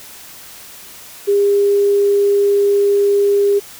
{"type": "tone", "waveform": "sine", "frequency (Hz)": 403.7, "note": "G#4", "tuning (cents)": -49, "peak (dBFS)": -10, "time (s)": [1.27, 3.6], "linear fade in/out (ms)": 20, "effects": ["white hiss -37 dBFS RMS until 3.79 s"]}